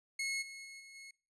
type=tone with level steps; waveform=sawtooth; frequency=2176 Hz; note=C#7; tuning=33 cents flat; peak=-31 / -43 / -45 / -49 / -46 dBFS; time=0.19-1.11 s; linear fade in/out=5 ms; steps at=0.41 / 0.64 / 0.79 / 0.94 s; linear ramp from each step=20 ms; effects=noise-tail reverb RT60 0.4 s tail -25 dB re dry + resampled to 24000 Hz